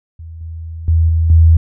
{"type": "tone with level steps", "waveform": "sine", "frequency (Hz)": 81.7, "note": "E2", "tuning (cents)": -15, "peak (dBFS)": [-28, -24, -8, -10, -4], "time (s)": [0.19, 1.57], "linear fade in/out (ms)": 5, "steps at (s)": [0.41, 0.88, 1.09, 1.3], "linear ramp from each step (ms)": 2, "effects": []}